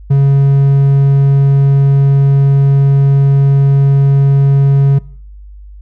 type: tone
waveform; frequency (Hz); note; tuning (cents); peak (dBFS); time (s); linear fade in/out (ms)
triangle; 138.59; C#3; 0; -3; 0.1-4.99; 10
effects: noise-tail reverb RT60 0.6 s tail -22 dB re dry + added 50 Hz sine -30 dBFS peak until 5.81 s